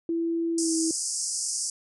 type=tone with pitch glide; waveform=sine; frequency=333.3 to 323.8 Hz; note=E4 to E4; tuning=+19 to -31 cents; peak=-24 dBFS; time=0.09-0.91 s; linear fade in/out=2 ms; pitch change=-50 cents; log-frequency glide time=0.53-0.74 s
type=band-pass noise; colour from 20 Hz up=white; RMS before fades=-30 dBFS; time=0.58-1.7 s; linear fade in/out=2 ms; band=4900 to 9800 Hz; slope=96 dB/octave
effects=none